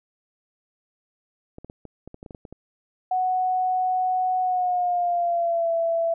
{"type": "clicks", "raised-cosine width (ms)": 2, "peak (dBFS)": -26, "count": 12, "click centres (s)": [1.584, 1.646, 1.699, 1.853, 2.076, 2.144, 2.229, 2.262, 2.308, 2.348, 2.452, 2.526]}
{"type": "tone with pitch glide", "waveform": "sine", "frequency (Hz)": [740, 666.9], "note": ["F#5", "E5"], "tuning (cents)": [0, 20], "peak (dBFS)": -20, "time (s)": [3.11, 6.14], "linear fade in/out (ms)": 5, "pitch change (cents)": -180, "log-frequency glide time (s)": [4.41, 5.72]}
{"effects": []}